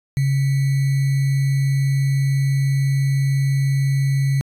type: tone with sample-and-hold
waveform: sine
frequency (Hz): 137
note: C#3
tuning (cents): -20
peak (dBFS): -15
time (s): 0.17-4.41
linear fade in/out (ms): 0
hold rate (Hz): 2100
effects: resampled to 32000 Hz